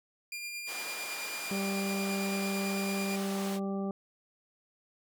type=tone with tremolo; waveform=sawtooth; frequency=2400 Hz; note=D7; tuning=37 cents sharp; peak=-33 dBFS; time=0.32-3.16 s; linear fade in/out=2 ms; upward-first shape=sine; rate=9 Hz; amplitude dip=30%
type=band-pass noise; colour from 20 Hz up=pink; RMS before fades=-42 dBFS; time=0.66-3.6 s; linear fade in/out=50 ms; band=540 to 16000 Hz; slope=12 dB/octave
type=harmonic tone; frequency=196 Hz; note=G3; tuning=in tune; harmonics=1 / 2 / 3 / 4 / 6; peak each=-32 / -38 / -42 / -44 / -48 dBFS; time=1.51-3.91 s; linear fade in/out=2 ms
effects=none